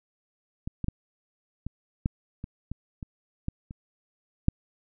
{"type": "clicks", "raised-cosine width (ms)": 5, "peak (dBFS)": [-20, -18, -14, -21, -12, -23, -21, -24, -16, -27, -7], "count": 11, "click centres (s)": [0.675, 0.843, 0.884, 1.666, 2.059, 2.441, 2.716, 3.028, 3.484, 3.709, 4.484], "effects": []}